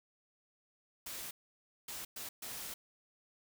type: noise bursts at uneven times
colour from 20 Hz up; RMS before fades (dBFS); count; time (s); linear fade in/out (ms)
white; -44; 4; 1.06-1.31 / 1.88-2.05 / 2.16-2.29 / 2.42-2.74; 5
effects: none